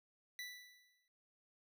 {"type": "tone with exponential decay", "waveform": "25% pulse", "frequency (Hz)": 1975.5, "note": "B6", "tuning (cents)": 0, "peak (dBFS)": -39, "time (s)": [0.39, 1.08], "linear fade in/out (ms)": 1, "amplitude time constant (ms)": 150, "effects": []}